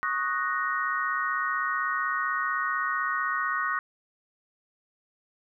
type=chord; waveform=sine; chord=D# minor seventh; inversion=third; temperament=equal; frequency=1108.7 / 1244.5 / 1480 / 1864.7 Hz; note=C#6 / D#6 / F#6 / A#6; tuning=0 / 0 / 0 / 0 cents; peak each=-31 dBFS; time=0.03-3.79 s; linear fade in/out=0 ms; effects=none